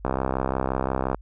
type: click train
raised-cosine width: 1 ms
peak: -10 dBFS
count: 73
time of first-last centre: 0.05-1.146 s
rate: 65.7 Hz
effects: added 50 Hz sine -42 dBFS peak until 1.21 s